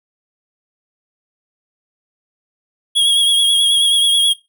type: tone with vibrato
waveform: square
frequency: 3300 Hz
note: G#7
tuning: 12 cents flat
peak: -11 dBFS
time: 2.95-4.34 s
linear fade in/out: 20 ms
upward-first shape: sine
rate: 9.3 Hz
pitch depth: 34 cents each way
effects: noise-tail reverb RT60 0.2 s tail -18 dB re dry